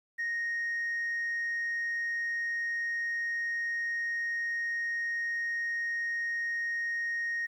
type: tone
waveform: sine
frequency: 1864.7 Hz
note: A#6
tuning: in tune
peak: -28 dBFS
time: 0.18-7.47 s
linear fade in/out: 20 ms
effects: tanh soft clip ceiling -28 dBFS + 11-bit